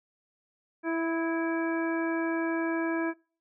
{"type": "harmonic tone with a mistuned harmonic", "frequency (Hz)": 329.6, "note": "E4", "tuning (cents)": 0, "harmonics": [1, 2, 3, 4, 5, 7], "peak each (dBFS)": [-28, -35, -38, -43, -36, -42], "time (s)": [0.83, 3.14], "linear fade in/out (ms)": 50, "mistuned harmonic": 4, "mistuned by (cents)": -32, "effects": ["noise-tail reverb RT60 0.4 s tail -25 dB re dry"]}